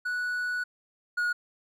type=tone pair in turn; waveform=triangle; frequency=1474 / 1446.2 Hz; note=F#6 / F#6; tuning=-7 / -40 cents; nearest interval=unison; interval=33 cents; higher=first; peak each=-26 / -23 dBFS; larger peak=second; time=0.05-0.64 / 1.17-1.33 s; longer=first; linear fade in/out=10 ms; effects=none